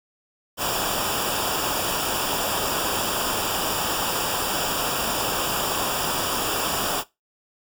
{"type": "noise with comb filter", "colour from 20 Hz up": "pink", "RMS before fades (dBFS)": -25, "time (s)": [0.57, 7.04], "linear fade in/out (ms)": 50, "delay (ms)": 0.48, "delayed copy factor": -0.8, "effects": ["noise-tail reverb RT60 0.2 s tail -18 dB re dry"]}